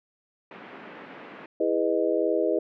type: band-pass noise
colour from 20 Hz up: pink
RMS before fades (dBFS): -44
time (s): 0.51-1.46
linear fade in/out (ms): 2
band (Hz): 210 to 2500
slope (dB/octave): 24
type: chord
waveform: sine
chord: E major seventh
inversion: none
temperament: just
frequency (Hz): 329.6 / 412 / 494.4 / 618.1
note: E4 / G#4 / B4 / D#5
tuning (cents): 0 / -14 / +2 / -12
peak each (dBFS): -27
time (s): 1.6-2.59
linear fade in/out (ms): 5
effects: none